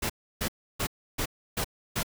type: noise bursts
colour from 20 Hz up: pink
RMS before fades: -29 dBFS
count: 6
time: 0.02-2.032 s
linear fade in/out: 10 ms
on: 77 ms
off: 310 ms
effects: none